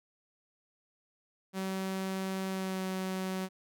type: tone with pitch glide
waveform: sawtooth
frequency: 190.5 to 187.99 Hz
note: G3 to F#3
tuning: -49 to +28 cents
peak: -29 dBFS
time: 1.53-3.49 s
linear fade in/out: 50 ms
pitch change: -23 cents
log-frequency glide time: 2.48-2.83 s
effects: none